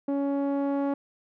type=tone with low-pass filter sweep; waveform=sawtooth; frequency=279.8 Hz; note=C#4; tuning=16 cents sharp; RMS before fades=-27 dBFS; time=0.08-0.94 s; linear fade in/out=5 ms; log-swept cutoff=570 to 860 Hz; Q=0.98; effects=none